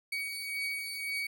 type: beating tone pair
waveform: 35% pulse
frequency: 2252 / 2253.9 Hz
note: C#7 / C#7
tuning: +27 / +28 cents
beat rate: 1.9 Hz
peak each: -39 / -33 dBFS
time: 0.12-1.27 s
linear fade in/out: 5 ms
effects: none